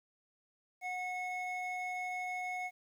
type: tone pair together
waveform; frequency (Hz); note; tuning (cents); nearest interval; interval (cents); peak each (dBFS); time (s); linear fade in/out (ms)
triangle; 731.4 / 2188; F#5 / C#7; -20 / -23; octave + perfect fifth; 1897; -36 / -37; 0.81-2.71; 50
effects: tanh soft clip ceiling -29 dBFS + 11-bit